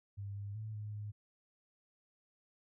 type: tone with pitch steps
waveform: sine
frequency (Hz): 100.1 / 101.1 / 108.8 / 105.4 / 104.5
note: G2 / G#2 / A2 / G#2 / G#2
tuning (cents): +37 / -46 / -19 / +26 / +11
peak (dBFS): -40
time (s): 0.17-1.12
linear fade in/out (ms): 20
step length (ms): 190
effects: none